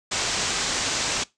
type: low-pass noise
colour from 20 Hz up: white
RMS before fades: -26 dBFS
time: 0.11-1.24 s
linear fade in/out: 10 ms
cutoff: 7700 Hz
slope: 48 dB/octave
effects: noise-tail reverb RT60 0.2 s tail -21 dB re dry + resampled to 22050 Hz